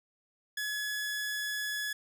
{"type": "tone", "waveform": "sawtooth", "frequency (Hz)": 1697, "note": "G#6", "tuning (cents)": 37, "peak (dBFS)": -29, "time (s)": [0.57, 1.93], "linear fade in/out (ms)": 5, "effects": []}